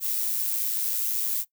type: noise with amplitude modulation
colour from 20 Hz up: violet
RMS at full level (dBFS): -25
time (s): 0-1.45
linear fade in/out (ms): 50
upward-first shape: sine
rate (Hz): 113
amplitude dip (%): 45
effects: noise-tail reverb RT60 0.1 s tail -18 dB re dry